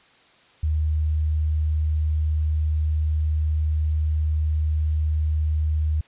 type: tone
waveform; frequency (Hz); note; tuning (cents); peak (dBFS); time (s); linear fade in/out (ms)
sine; 77.1; D#2; -15; -19; 0.63-6.01; 5
effects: white hiss -55 dBFS RMS until 6.07 s + resampled to 8000 Hz